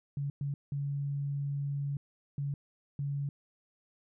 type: tone bursts at uneven times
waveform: sine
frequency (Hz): 141.4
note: C#3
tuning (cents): +35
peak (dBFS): -31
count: 5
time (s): 0.17-0.3 / 0.41-0.54 / 0.72-1.97 / 2.38-2.54 / 2.99-3.29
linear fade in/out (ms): 2
effects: none